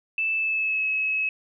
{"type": "tone with pitch glide", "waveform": "sine", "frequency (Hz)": [2637, 2574], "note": ["E7", "E7"], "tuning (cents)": [0, -42], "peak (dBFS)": -22, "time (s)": [0.18, 1.29], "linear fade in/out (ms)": 2, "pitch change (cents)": -42, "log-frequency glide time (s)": [0.34, 0.86], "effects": []}